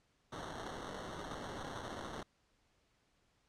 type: noise with sample-and-hold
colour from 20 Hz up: violet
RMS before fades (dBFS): -45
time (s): 0.32-2.23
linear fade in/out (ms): 5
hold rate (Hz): 2450
effects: pink hiss -75 dBFS RMS until 3.48 s + low-pass 7000 Hz 12 dB/octave